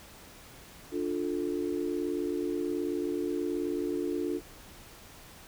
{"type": "chord", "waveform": "sine", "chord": "D minor", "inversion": "none", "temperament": "just", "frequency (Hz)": [293.7, 352.4, 440.5], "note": ["D4", "F4", "A4"], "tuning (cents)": [0, 16, 2], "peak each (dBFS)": [-33, -32, -36], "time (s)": [0.91, 4.41], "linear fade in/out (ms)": 50, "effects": ["pink hiss -51 dBFS RMS until 5.47 s"]}